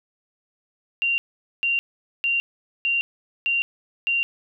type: tone bursts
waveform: sine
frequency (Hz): 2768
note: F7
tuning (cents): -16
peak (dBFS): -19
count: 6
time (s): 1.02-4.23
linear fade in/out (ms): 0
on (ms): 160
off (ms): 450
effects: none